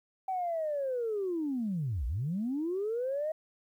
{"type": "linear two-way sweep", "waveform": "sine", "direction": "down then up", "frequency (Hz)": [769, 53.1, 637], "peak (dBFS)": -29, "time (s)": [0.28, 3.32], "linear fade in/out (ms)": 5, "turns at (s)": 2.06, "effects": ["tanh soft clip ceiling -25 dBFS", "11-bit"]}